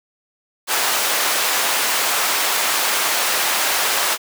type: high-pass noise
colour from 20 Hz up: pink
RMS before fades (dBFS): -19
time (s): 0.67-4.18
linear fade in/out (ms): 50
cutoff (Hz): 760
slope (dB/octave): 12
effects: none